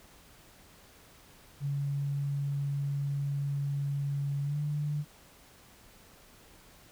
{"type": "tone with pitch glide", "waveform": "sine", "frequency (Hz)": [141.1, 147.86], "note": ["C#3", "D3"], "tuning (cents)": [31, 12], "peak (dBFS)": -29, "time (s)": [1.6, 5.05], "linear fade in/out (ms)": 50, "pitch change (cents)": 81, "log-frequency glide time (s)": [4.43, 4.58], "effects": ["pink hiss -57 dBFS RMS until 6.91 s"]}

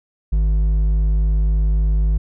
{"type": "tone with hard clipping", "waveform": "sine", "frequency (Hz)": 51.8, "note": "G#1", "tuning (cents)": -4, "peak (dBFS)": -15, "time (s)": [0.32, 2.18], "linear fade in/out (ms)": 10, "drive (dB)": 5, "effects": []}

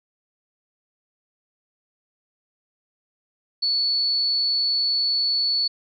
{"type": "tone", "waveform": "sine", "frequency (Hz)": 4435, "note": "C#8", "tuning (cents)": 0, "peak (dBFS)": -19, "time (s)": [3.62, 5.68], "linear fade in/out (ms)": 10, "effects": []}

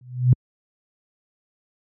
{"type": "tone with exponential growth", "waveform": "sine", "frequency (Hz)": 125.2, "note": "B2", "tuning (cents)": 24, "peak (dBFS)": -7, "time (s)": [0.01, 0.33], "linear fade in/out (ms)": 2, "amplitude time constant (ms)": 69, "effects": ["high-pass 80 Hz 12 dB/octave"]}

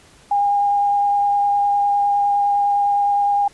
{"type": "tone with vibrato", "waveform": "sine", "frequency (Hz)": 811, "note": "G#5", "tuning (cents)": -41, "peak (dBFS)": -14, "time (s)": [0.31, 3.48], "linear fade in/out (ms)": 5, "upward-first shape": "sine", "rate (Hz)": 9.8, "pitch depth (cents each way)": 9, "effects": ["pink hiss -49 dBFS RMS until 3.53 s", "resampled to 24000 Hz"]}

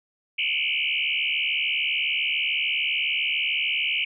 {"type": "tone with frequency modulation", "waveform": "sine", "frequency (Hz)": 2637, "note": "E7", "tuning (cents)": 0, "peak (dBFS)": -22, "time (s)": [0.38, 4.05], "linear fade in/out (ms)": 10, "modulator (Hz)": 73, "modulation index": 5.5, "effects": []}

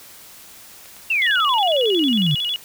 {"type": "clicks", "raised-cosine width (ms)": 0.2, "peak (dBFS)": -26, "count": 5, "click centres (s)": [0.858, 0.966, 1.114, 1.156, 1.279]}
{"type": "exponential sweep", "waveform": "sine", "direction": "down", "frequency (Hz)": [2790, 138.59], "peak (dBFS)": -16, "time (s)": [1.1, 2.35], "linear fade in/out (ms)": 5}
{"type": "tone with vibrato", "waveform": "sine", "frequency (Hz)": 3136, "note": "G7", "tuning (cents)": 0, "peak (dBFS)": -20, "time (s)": [1.22, 2.56], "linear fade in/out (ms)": 0, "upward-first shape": "square", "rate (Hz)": 11, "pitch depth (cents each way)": 140}
{"effects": ["white hiss -43 dBFS RMS until 2.64 s"]}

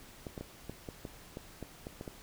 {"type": "clicks", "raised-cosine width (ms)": 2, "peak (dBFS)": -27, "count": 11, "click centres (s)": [0.268, 0.378, 0.41, 0.696, 0.888, 1.052, 1.371, 1.627, 1.869, 2.011, 2.078], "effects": ["pink hiss -54 dBFS RMS until 2.22 s"]}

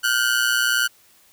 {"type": "ring-modulated tone", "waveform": "sawtooth", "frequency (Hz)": 1483, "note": "F#6", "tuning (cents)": 4, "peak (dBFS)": -11, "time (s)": [0.03, 0.88], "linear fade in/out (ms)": 20, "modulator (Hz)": 60.3, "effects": ["white hiss -55 dBFS RMS until 1.32 s"]}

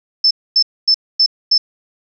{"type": "tone bursts", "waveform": "sine", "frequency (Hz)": 5274, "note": "E8", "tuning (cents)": 0, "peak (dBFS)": -8, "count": 5, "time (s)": [0.24, 1.58], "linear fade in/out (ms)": 5, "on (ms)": 68, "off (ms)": 250, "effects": []}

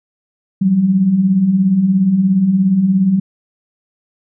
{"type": "beating tone pair", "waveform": "sine", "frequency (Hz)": [174.61, 191.61], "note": ["F3", "G3"], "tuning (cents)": [0, -39], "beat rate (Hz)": 17, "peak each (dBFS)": [-19, -10], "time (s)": [0.61, 3.2], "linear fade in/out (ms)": 10, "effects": []}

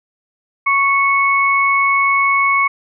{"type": "tone pair together", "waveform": "sine", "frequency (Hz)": [1108.7, 2207], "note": ["C#6", "C#7"], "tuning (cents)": [0, -8], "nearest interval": "octave", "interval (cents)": 1192, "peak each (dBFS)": -14, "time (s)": [0.66, 2.68], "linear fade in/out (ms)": 10, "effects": []}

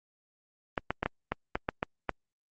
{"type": "clicks", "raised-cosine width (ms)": 0.5, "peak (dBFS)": -13, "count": 9, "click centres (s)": [0.778, 0.906, 1.03, 1.06, 1.32, 1.555, 1.689, 1.829, 2.093], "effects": ["Opus 32 kbps"]}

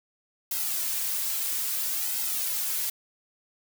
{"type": "noise with flanger", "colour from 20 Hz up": "blue", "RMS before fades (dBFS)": -29, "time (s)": [0.51, 2.9], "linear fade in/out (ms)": 5, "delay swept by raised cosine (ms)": [1.7, 4.1], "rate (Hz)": 0.6, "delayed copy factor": -0.9, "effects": []}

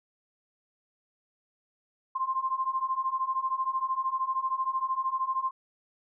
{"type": "beating tone pair", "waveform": "sine", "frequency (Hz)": [1044, 1057], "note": ["C6", "C6"], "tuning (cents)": [-4, 17], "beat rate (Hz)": 13, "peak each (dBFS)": [-31, -29], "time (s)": [2.15, 5.51], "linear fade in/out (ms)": 10, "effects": []}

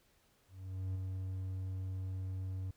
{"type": "tone with ADSR envelope", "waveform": "triangle", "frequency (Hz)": 94, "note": "F#2", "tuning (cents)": 28, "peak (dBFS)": -32, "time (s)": [0.48, 2.71], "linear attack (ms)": 470, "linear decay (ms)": 10, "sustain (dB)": -3, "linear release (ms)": 5, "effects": ["pink hiss -71 dBFS RMS until 2.76 s"]}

